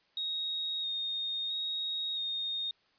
sine tone with vibrato, 3729 Hz, A#7, in tune, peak -32 dBFS, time 0.17-2.71 s, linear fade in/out 2 ms, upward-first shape square, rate 0.75 Hz, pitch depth 16 cents each way, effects white hiss -69 dBFS RMS until 2.98 s + resampled to 11025 Hz

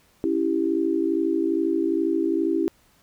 sine chord, C# diminished, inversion none, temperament equal, 277.2 / 329.6 / 392 Hz, C#4 / E4 / G4, 0 / 0 / 0 cents, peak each -27 / -22 / -26 dBFS, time 0.24-2.68 s, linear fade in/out 0 ms, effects pink hiss -60 dBFS RMS until 3.02 s

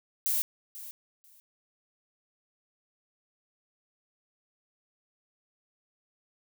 violet noise with echo, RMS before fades -28 dBFS, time 0.26-0.42 s, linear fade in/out 0 ms, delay 490 ms, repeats 2, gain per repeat -15 dB, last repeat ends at 1.4 s, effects none

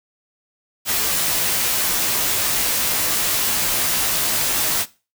white noise with comb filter, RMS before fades -20 dBFS, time 0.85-4.86 s, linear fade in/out 50 ms, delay 15 ms, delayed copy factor -0.6, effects noise-tail reverb RT60 0.3 s tail -18 dB re dry

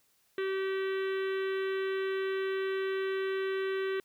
harmonic tone with a mistuned harmonic, 384.5 Hz, G4, 33 cents flat, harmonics 1 / 3 / 4 / 5 / 6 / 7 / 8 / 9 / 10, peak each -30 / -44 / -42 / -43 / -50 / -50 / -51 / -53 / -55 dBFS, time 0.38-4 s, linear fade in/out 2 ms, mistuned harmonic 10, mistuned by +39 cents, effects white hiss -70 dBFS RMS until 4.04 s

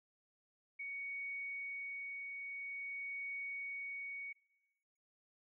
sine tone with tremolo, 2235 Hz, C#7, 14 cents sharp, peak -40 dBFS, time 0.79-4.33 s, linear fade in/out 10 ms, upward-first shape triangle, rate 0.49 Hz, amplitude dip 30%, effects noise-tail reverb RT60 1.0 s tail -21 dB re dry

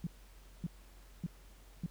sine tone bursts, 169.7 Hz, F3, 49 cents flat, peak -33 dBFS, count 4, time 0.04-1.862 s, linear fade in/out 2 ms, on 28 ms, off 570 ms, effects added 46 Hz sine -55 dBFS peak until 1.9 s + pink hiss -63 dBFS RMS until 1.9 s

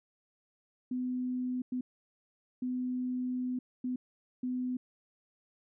sine tone bursts at uneven times, 251.7 Hz, B3, 33 cents sharp, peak -31 dBFS, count 5, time 0.91-1.62 / 1.72-1.81 / 2.62-3.59 / 3.84-3.96 / 4.43-4.77 s, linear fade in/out 5 ms, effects none

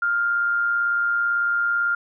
sine tone with amplitude modulation, 1400 Hz, F6, 4 cents sharp, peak -17 dBFS, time 0.02-1.95 s, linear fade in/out 5 ms, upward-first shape sine, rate 118 Hz, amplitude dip 35%, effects none

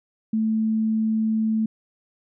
sine tone, 220 Hz, A3, in tune, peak -19 dBFS, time 0.33-1.66 s, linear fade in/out 5 ms, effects none

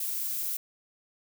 violet noise, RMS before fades -32 dBFS, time 0-0.57 s, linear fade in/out 5 ms, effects none

